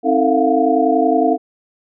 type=tone cluster; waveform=sine; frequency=266.3 / 316.5 / 448.3 / 684 / 715 Hz; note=C4 / D#4 / A4 / F5 / F5; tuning=+31 / +30 / +32 / -36 / +41 cents; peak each=-18 dBFS; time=0.03-1.38 s; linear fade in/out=50 ms; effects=none